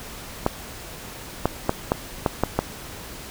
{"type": "clicks", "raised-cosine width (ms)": 1, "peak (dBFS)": -4, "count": 7, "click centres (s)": [0.464, 1.456, 1.694, 1.919, 2.262, 2.436, 2.59], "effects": ["pink hiss -38 dBFS RMS until 3.3 s"]}